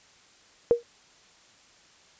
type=tone with exponential decay; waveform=sine; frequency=473.3 Hz; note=A#4; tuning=26 cents sharp; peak=-12 dBFS; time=0.71-0.83 s; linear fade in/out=0 ms; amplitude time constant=25 ms; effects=white hiss -57 dBFS RMS until 2.19 s + resampled to 16000 Hz